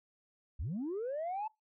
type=linear sweep; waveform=sine; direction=up; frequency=50.7 to 888 Hz; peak=-33 dBFS; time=0.59-1.48 s; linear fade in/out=10 ms; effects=noise-tail reverb RT60 0.2 s tail -24 dB re dry + tanh soft clip ceiling -32 dBFS